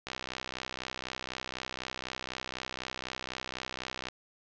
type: click train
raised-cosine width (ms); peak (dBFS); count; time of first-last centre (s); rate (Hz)
0.2; -18; 258; 0.07-4.086; 64
effects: low-pass 5000 Hz 12 dB/octave